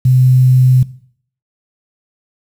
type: tone with quantisation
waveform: sine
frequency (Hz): 128.1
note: C3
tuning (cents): -36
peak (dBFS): -6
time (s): 0.05-0.83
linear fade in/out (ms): 5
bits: 6
effects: noise-tail reverb RT60 0.6 s tail -18 dB re dry